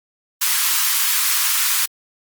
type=high-pass noise; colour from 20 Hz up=white; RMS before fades=-18 dBFS; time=0.41-1.86 s; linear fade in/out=10 ms; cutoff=960 Hz; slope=48 dB/octave; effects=Opus 32 kbps